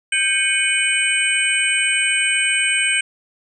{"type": "tone cluster", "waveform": "sine", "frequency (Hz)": [1578, 2224, 2457, 2998, 8350], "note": ["G6", "C#7", "D#7", "F#7", "C9"], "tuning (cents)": [11, 5, -22, 22, -5], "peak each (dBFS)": -22, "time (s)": [0.12, 3.01], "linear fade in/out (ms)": 5, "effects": []}